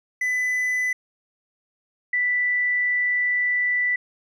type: tone pair in turn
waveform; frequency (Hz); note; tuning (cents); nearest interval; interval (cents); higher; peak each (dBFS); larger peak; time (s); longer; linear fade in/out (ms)
triangle / sine; 2000 / 1975.9; B6 / B6; +21 / 0; unison; 21; first; -19 / -19; neither; 0.21-0.93 / 2.13-3.96; second; 5
effects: none